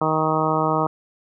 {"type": "harmonic tone", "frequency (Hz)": 157, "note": "D#3", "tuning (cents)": 16, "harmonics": [1, 2, 3, 4, 5, 6, 7, 8], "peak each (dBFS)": [-26, -26, -26, -26, -26, -26, -26, -26], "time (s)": [0.01, 0.87], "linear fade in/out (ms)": 5, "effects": []}